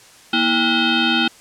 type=tone with frequency modulation; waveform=sine; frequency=1450 Hz; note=F#6; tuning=35 cents flat; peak=-14 dBFS; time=0.33-1.28 s; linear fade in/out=5 ms; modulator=562 Hz; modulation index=4; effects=white hiss -46 dBFS RMS until 1.4 s + low-pass 9000 Hz 12 dB/octave